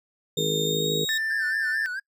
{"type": "tone with pitch glide", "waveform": "35% pulse", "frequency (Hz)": [3652, 3776], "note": ["A#7", "A#7"], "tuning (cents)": [-36, 22], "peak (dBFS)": -25, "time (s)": [0.37, 1.18], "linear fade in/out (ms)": 5, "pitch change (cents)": 58, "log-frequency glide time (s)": [0.64, 0.92]}
{"type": "harmonic tone", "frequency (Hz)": 52.8, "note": "G#1", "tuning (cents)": 29, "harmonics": [3, 4, 5, 6, 7, 8, 9], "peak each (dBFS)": [-30, -39, -38, -36, -37, -28, -30], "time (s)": [0.37, 1.05], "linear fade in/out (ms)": 5}
{"type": "tone", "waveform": "triangle", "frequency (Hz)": 1777, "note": "A6", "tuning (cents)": 17, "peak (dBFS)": -23, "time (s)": [1.09, 1.86], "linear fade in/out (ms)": 0}
{"type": "tone with vibrato", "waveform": "triangle", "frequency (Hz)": 1568, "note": "G6", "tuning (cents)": 0, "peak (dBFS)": -27, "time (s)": [1.3, 2], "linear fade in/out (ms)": 10, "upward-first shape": "sine", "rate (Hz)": 4.5, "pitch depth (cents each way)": 120}
{"effects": ["noise-tail reverb RT60 0.1 s tail -24 dB re dry"]}